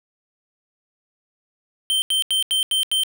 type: tone bursts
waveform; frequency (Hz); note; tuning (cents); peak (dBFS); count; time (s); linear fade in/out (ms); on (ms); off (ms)
square; 3116; G7; -11; -18; 6; 1.9-3.035; 0; 120; 83
effects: none